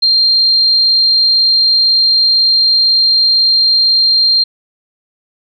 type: tone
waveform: sine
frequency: 4186 Hz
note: C8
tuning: in tune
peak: -7 dBFS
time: 0.02-4.44 s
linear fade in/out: 10 ms
effects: none